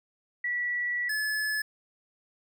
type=tone pair in turn; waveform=sine / square; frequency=1947 / 1718.6 Hz; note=B6 / A6; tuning=-25 / -41 cents; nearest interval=major second; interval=216 cents; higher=first; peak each=-27 / -28 dBFS; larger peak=first; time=0.44-1.09 / 1.09-1.62 s; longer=first; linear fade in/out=5 ms; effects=none